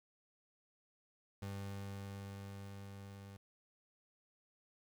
30% pulse tone with level ramp, 99 Hz, G2, 18 cents sharp, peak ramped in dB -39 to -48 dBFS, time 1.42-3.37 s, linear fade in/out 5 ms, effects 12-bit

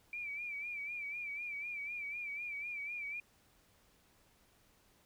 sine tone with vibrato, 2349 Hz, D7, in tune, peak -39 dBFS, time 0.13-3.2 s, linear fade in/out 2 ms, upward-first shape sine, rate 4 Hz, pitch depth 69 cents each way, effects pink hiss -69 dBFS RMS until 5.05 s

